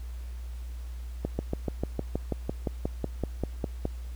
slowing click train, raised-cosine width 2 ms, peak -15 dBFS, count 16, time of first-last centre 1.25-3.854 s, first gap 140 ms, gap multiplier 1.03, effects added 60 Hz sine -35 dBFS peak until 4.15 s + pink hiss -56 dBFS RMS until 4.15 s

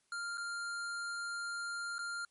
square tone with dropouts, 1396.9 Hz, F6, in tune, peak -38 dBFS, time 0.12-2.25 s, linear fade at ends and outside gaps 2 ms, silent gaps 0.374-0.379 / 1.983-1.99 s, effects white hiss -75 dBFS RMS until 2.3 s + MP3 48 kbps

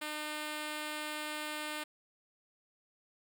5% pulse tone, 303 Hz, D#4, 46 cents flat, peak -26 dBFS, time 0.01-1.84 s, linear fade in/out 10 ms, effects none

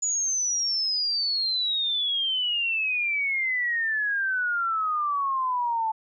sine exponential sweep, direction down, 6930 to 873 Hz, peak -23 dBFS, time 0.02-5.92 s, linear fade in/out 10 ms, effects none

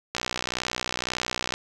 click train, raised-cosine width 0.2 ms, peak -9 dBFS, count 87, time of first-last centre 0.15-1.539 s, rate 61.9 Hz, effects none

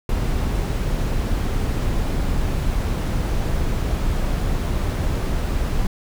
brown noise, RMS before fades -21 dBFS, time 0.09-5.87 s, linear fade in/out 2 ms, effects none

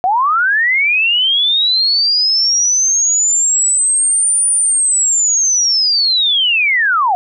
sine linear two-way sweep, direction up then down, 700 to 9480 to 700 Hz, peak -10 dBFS, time 0.04-7.15 s, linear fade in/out 0 ms, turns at 4.49 s, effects none

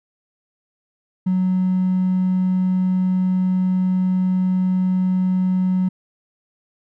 triangle tone with hard clipping, 185 Hz, F#3, in tune, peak -16 dBFS, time 1.26-5.89 s, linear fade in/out 10 ms, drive 4 dB, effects none

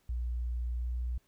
sine tone with pitch glide, 60 to 60.77 Hz, B1 to B1, -49 to -27 cents, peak -31 dBFS, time 0.09-1.18 s, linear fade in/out 5 ms, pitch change +22 cents, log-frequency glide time 0.75-0.89 s, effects pink hiss -72 dBFS RMS until 1.27 s

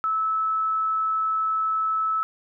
sine tone, 1304 Hz, E6, 19 cents flat, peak -21 dBFS, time 0.04-2.23 s, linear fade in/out 0 ms, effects none

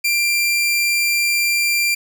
sawtooth tone, 2373 Hz, D7, 17 cents sharp, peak -12 dBFS, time 0.04-1.95 s, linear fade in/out 10 ms, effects none

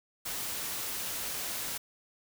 white noise, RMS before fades -36 dBFS, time 0.25-1.78 s, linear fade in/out 10 ms, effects none

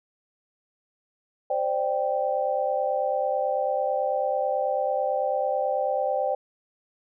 sine chord, C suspended second, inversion none, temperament equal with one note detuned, 523.3 / 592.4 / 784 Hz, C5 / D5 / G5, 0 / +15 / 0 cents, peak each -27 dBFS, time 1.5-6.35 s, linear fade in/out 5 ms, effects none

